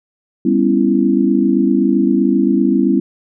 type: chord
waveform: sine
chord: C# half-diminished seventh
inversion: second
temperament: just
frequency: 199.57 / 249.5 / 277.2 / 332.6 Hz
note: G3 / B3 / C#4 / E4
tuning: +31 / +18 / 0 / +16 cents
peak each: -16 dBFS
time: 0.45-3 s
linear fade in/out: 5 ms
effects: none